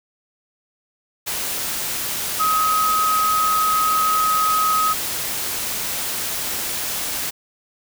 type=tone in noise; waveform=sine; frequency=1266 Hz; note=D#6; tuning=30 cents sharp; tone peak=-16 dBFS; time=2.39-4.94 s; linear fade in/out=20 ms; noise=white; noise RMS=-25 dBFS; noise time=1.26-7.31 s; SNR=+6 dB; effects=none